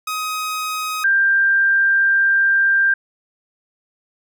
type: tone pair in turn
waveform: sawtooth / sine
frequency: 1259 / 1586.2 Hz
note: D#6 / G6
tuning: +20 / +20 cents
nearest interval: major third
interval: 400 cents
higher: second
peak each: -18 / -12 dBFS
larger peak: second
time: 0.07-1.04 / 1.04-2.94 s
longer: second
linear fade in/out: 5 ms
effects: none